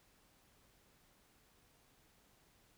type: silence
effects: pink hiss -70 dBFS RMS until 2.77 s